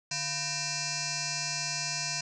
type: tone with frequency modulation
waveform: sine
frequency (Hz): 150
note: D3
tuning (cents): +37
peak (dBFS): -30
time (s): 0.11-2.21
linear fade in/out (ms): 5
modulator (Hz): 844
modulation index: 7.7
effects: none